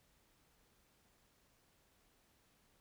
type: silence
effects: pink hiss -73 dBFS RMS until 2.8 s